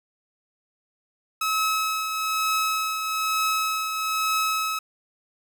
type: tone with tremolo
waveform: sawtooth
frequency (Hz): 1288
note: E6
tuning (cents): -41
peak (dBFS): -17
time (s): 1.41-4.79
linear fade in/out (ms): 5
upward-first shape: triangle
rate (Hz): 1.1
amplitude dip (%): 50
effects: none